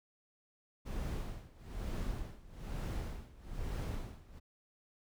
brown noise with tremolo, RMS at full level -37 dBFS, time 0.85-4.4 s, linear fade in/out 20 ms, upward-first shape sine, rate 1.1 Hz, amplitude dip 90%, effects none

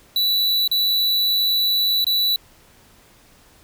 square tone with dropouts, 3951 Hz, B7, in tune, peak -17 dBFS, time 0.16-2.36 s, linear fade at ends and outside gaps 2 ms, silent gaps 0.677-0.714 / 2.044-2.067 s, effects pink hiss -52 dBFS RMS until 3.63 s

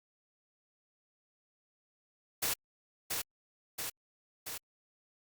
white noise with echo, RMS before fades -32 dBFS, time 2.42-2.54 s, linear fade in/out 10 ms, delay 680 ms, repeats 3, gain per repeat -3 dB, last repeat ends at 4.58 s, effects Opus 48 kbps

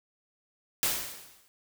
white noise with exponential decay, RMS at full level -25 dBFS, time 0.83-1.48 s, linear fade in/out 0 ms, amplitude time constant 140 ms, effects none

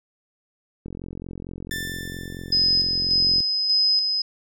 click train, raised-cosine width 3 ms, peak -22 dBFS, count 114, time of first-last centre 0.86-3.405 s, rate 44.4 Hz
sawtooth tone with exponential decay, 1773 Hz, A6, 13 cents sharp, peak -23 dBFS, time 1.71-3.46 s, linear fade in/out 1 ms, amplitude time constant 380 ms
sine tone with tremolo, 5050 Hz, D#8, 25 cents sharp, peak -16 dBFS, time 2.52-4.22 s, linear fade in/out 5 ms, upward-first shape square, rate 1.7 Hz, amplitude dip 40%
effects none

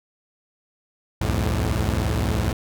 sawtooth tone cluster, 62.6 / 72.8 / 84.6 / 108.1 Hz, B1 / D2 / E2 / A2, +24 / -15 / +45 / -30 cents, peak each -21 / -27 / -22 / -21 dBFS, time 1.21-2.53 s, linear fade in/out 5 ms, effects none

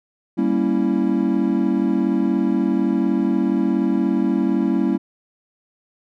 triangle chord, G diminished seventh, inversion none, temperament equal, 196 / 233.1 / 277.2 / 329.6 Hz, G3 / Bb3 / Db4 / Fb4, 0 / 0 / 0 / 0 cents, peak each -20 dBFS, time 0.37-4.98 s, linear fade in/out 20 ms, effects none

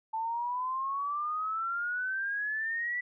sine exponential sweep, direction up, 880 to 1975.5 Hz, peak -30 dBFS, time 0.13-3.01 s, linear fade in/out 10 ms, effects none

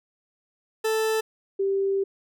40% pulse / sine tone pair in turn, 440 / 391.5 Hz, A4 / G4, 0 / -2 cents, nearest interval major second, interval 202 cents, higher first, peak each -21 / -21 dBFS, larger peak neither, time 0.84-1.21 / 1.59-2.04 s, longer second, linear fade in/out 10 ms, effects none

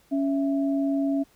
sine tone pair together, 278.3 / 662 Hz, C#4 / E5, +7 / +7 cents, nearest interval octave + minor third, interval 1500 cents, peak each -22 / -31 dBFS, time 0.11-1.24 s, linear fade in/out 20 ms, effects pink hiss -61 dBFS RMS until 1.35 s

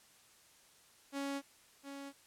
sawtooth tone with echo, 278.2 Hz, C#4, 6 cents sharp, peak -33 dBFS, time 1.12-1.42 s, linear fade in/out 50 ms, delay 710 ms, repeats 1, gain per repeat -8 dB, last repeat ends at 2.13 s, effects white hiss -64 dBFS RMS until 2.26 s + low-pass 11000 Hz 12 dB/octave

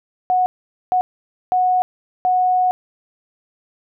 sine tone bursts at uneven times, 734 Hz, F#5, 14 cents flat, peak -13 dBFS, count 4, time 0.3-0.46 / 0.92-1.01 / 1.52-1.82 / 2.25-2.71 s, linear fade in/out 0 ms, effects none

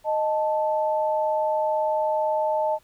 sine tone pair together, 620 / 878 Hz, D#5 / A5, -6 / -4 cents, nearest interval tritone, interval 602 cents, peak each -23 / -24 dBFS, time 0.04-2.79 s, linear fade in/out 50 ms, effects pink hiss -60 dBFS RMS until 2.83 s

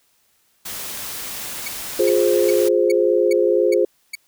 white noise, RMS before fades -30 dBFS, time 0.65-2.69 s, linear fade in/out 10 ms
sawtooth tone bursts, 2243 Hz, C#7, 20 cents sharp, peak -22 dBFS, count 7, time 1.66-4.154 s, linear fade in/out 5 ms, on 22 ms, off 390 ms
sine chord, F minor, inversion none, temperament equal with one note detuned, 353.3 / 415.3 / 523.3 Hz, F4 / Ab4 / C5, +20 / 0 / 0 cents, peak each -18 dBFS, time 1.99-3.85 s, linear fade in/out 5 ms
effects white hiss -62 dBFS RMS until 4.27 s

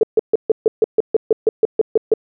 sine tone bursts, 440 Hz, A4, in tune, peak -8 dBFS, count 14, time 0.01-2.138 s, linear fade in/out 2 ms, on 22 ms, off 140 ms, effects none

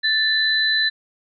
sine tone pair together, 1762 / 4011 Hz, A6 / B7, +2 / +26 cents, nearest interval octave + major second, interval 1424 cents, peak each -19 dBFS, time 0.03-0.9 s, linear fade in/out 20 ms, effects none

